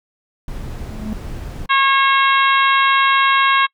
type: noise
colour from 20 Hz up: brown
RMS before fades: -28 dBFS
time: 0.48-1.66 s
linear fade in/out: 2 ms
type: tone with exponential growth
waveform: triangle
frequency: 215 Hz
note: A3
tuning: 40 cents flat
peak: -18 dBFS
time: 0.57-1.13 s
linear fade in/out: 0 ms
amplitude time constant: 120 ms
type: harmonic tone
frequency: 544 Hz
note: C#5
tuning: 33 cents flat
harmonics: 2 / 3 / 4 / 5 / 6 / 7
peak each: -14 / -18 / -20 / -22 / -24 / -25 dBFS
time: 1.69-3.67 s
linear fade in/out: 20 ms
effects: noise-tail reverb RT60 0.1 s tail -26 dB re dry